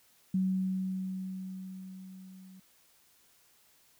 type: tone with level ramp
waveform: sine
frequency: 188 Hz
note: F#3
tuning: 28 cents sharp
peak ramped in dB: -25 to -50 dBFS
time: 0.34-2.6 s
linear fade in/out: 5 ms
effects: white hiss -65 dBFS RMS until 3.99 s